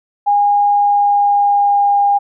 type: tone with pitch glide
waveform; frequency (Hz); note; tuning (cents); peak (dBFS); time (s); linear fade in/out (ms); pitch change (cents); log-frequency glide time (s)
sine; 817 to 808.5; G#5 to G#5; -29 to -47; -9; 0.26-2.19; 20; -18; 0.72-2.03
effects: none